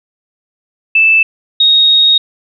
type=tone pair in turn; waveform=sine; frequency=2637 / 3747 Hz; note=E7 / A#7; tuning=0 / +8 cents; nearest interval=tritone; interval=608 cents; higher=second; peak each=-5 dBFS; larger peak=neither; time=0.95-1.23 / 1.6-2.18 s; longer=second; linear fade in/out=5 ms; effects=none